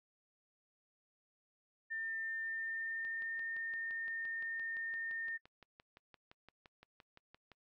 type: tone with pitch glide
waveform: sine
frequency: 1801 to 1821.9 Hz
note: A6 to A#6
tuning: +40 to -40 cents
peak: -38 dBFS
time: 1.9-5.38 s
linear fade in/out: 20 ms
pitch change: +20 cents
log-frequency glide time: 2.37-3.5 s
type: click train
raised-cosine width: 0.3 ms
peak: -40 dBFS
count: 27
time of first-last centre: 3.05-7.517 s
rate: 5.82 Hz
effects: noise-tail reverb RT60 0.1 s tail -26 dB re dry